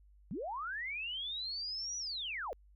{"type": "linear two-way sweep", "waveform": "sine", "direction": "up then down", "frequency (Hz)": [147.1, 5920, 426.8], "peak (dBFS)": -37, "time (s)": [0.31, 2.53], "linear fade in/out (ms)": 0, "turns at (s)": 1.97, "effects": ["added 50 Hz sine -59 dBFS peak until 2.75 s"]}